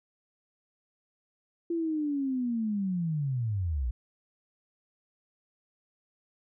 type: linear sweep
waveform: sine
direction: down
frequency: 342.2 to 54.9 Hz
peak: -27 dBFS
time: 1.7-3.91 s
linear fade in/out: 5 ms
effects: none